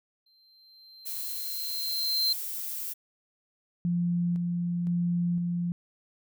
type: tone with exponential growth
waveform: triangle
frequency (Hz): 4129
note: C8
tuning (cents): -24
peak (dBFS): -21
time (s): 0.26-2.33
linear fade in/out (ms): 5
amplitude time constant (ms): 450
type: noise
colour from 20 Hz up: violet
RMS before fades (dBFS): -35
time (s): 1.05-2.94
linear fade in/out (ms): 20
type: tone with tremolo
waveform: sine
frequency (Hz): 173.8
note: F3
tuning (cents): -8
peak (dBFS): -24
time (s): 3.85-5.72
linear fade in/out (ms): 0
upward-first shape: square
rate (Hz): 0.98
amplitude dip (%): 25
effects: none